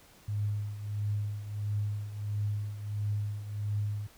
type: tone with tremolo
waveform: sine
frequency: 103.83 Hz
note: G#2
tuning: in tune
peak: -27 dBFS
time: 0.28-4.07 s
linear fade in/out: 5 ms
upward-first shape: triangle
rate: 1.5 Hz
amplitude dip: 75%
effects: pink hiss -58 dBFS RMS until 4.17 s